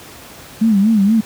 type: tone with vibrato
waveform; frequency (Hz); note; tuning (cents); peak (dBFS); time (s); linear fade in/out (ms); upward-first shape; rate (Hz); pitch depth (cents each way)
sine; 210.1; G#3; +20; -9; 0.61-1.21; 10; sine; 4.2; 140
effects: pink hiss -37 dBFS RMS until 1.25 s + high-pass 80 Hz 12 dB/octave